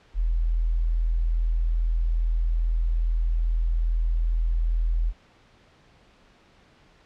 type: tone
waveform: sine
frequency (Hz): 41.2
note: E1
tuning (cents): 0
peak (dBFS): -20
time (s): 0.14-5.13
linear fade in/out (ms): 50
effects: pink hiss -57 dBFS RMS until 7.05 s + low-pass 4000 Hz 12 dB/octave